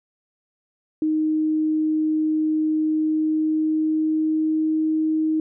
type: tone with pitch glide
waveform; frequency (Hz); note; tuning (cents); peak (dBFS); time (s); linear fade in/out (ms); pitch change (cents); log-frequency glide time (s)
sine; 311.1 to 314; D#4 to D#4; 0 to +16; -18; 1.02-5.4; 2; +16; 2.83-4.83
effects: none